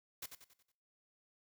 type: noise with echo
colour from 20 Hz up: white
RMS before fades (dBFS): -44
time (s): 0.22-0.26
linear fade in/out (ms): 5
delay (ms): 92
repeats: 5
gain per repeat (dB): -7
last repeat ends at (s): 0.72
effects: noise-tail reverb RT60 0.5 s tail -17 dB re dry